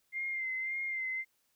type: tone with vibrato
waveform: sine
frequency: 2093 Hz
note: C7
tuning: in tune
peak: -33 dBFS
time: 0.12-1.25 s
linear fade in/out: 50 ms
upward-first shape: sine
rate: 1.8 Hz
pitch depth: 35 cents each way
effects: white hiss -75 dBFS RMS until 1.55 s